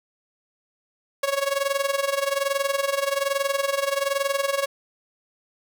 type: tone with amplitude modulation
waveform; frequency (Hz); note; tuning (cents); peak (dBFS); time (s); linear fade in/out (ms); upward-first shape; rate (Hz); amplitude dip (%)
sawtooth; 554.4; C#5; 0; -15; 1.23-4.66; 5; sine; 21.2; 80
effects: none